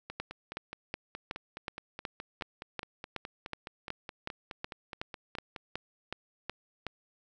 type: two click trains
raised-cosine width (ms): 0.3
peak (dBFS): -24 / -19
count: 27 / 19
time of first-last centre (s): 0.1-5.562 / 0.2-6.867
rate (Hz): 4.76 / 2.7
effects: none